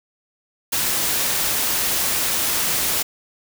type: noise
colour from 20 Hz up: white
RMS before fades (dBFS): -21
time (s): 0.72-3.03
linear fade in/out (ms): 10
effects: none